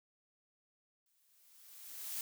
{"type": "noise with exponential growth", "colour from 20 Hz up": "blue", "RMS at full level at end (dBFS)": -39, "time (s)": [1.06, 2.21], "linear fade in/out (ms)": 1, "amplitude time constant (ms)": 250, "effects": []}